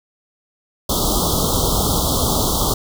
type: band-stop noise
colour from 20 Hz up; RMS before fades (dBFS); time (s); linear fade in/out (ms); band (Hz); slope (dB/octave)
pink; -18; 0.89-2.74; 5; 1300 to 3200; 96
effects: none